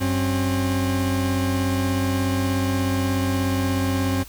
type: tone pair together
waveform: 40% pulse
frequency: 94.49 / 266.8 Hz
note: F#2 / C4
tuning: +37 / +34 cents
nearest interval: octave + tritone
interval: 1797 cents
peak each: -22 dBFS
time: 0-4.24 s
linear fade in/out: 20 ms
effects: added 50 Hz sine -42 dBFS peak until 4.28 s + white hiss -45 dBFS RMS until 4.28 s